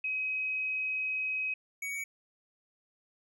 sine / square tone pair in turn, 2535 / 2249 Hz, D#7 / C#7, +32 / +24 cents, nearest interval major second, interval 208 cents, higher first, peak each -30 / -35 dBFS, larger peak first, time 0.04-1.54 / 1.82-2.04 s, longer first, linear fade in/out 5 ms, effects none

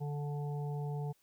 harmonic tone, 145.8 Hz, D3, 12 cents flat, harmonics 1 / 3 / 5 / 6, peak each -35 / -45 / -49 / -51 dBFS, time 0-1.13 s, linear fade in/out 20 ms, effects white hiss -72 dBFS RMS until 1.22 s

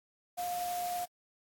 sine tone in noise, 709 Hz, F5, 26 cents sharp, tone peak -33 dBFS, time 0.37-1.06 s, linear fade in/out 20 ms, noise white, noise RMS -44 dBFS, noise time 0.37-1.06 s, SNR +8 dB, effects AAC 64 kbps

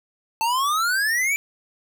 square exponential sweep, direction up, 880 to 2349 Hz, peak -20 dBFS, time 0.41-1.36 s, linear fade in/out 0 ms, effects none

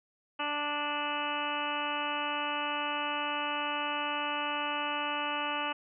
harmonic tone with a mistuned harmonic, 293.7 Hz, D4, in tune, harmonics 1 / 2 / 3 / 4 / 5 / 6 / 7 / 8 / 9 / 10, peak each -42 / -41 / -36 / -37 / -40 / -46 / -46 / -47 / -38 / -39 dBFS, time 0.39-5.73 s, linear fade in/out 10 ms, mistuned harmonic 9, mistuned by -18 cents, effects none

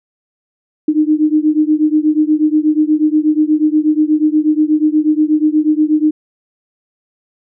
sine beating tone pair, 303 / 311.3 Hz, D#4 / D#4, -46 / +1 cents, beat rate 8.3 Hz, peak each -12 / -13 dBFS, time 0.88-6.11 s, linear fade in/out 5 ms, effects none

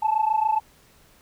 sine tone pair together, 856.9 / 884 Hz, A5 / A5, -46 / +8 cents, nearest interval minor second, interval 54 cents, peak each -21 dBFS, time 0.02-0.6 s, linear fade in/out 10 ms, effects tanh soft clip ceiling -13 dBFS + pink hiss -56 dBFS RMS until 1.21 s

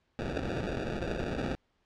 blue noise with sample-and-hold, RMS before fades -34 dBFS, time 0.19-1.55 s, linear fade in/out 0 ms, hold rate 1050 Hz, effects pink hiss -74 dBFS RMS until 1.85 s + low-pass 4000 Hz 12 dB/octave

